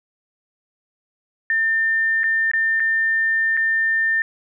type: tone with dropouts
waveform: sine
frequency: 1800 Hz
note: A6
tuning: 39 cents sharp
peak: -16 dBFS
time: 1.5-4.22 s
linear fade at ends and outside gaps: 1 ms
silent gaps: 2.234-2.24 / 2.515-2.535 / 2.798-2.802 / 3.569-3.573 s
effects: none